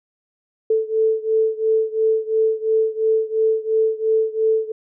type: beating tone pair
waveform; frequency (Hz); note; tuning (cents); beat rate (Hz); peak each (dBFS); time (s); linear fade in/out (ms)
sine; 440 / 442.9; A4 / A4; 0 / +11; 2.9; -18 / -20; 0.7-4.72; 5
effects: none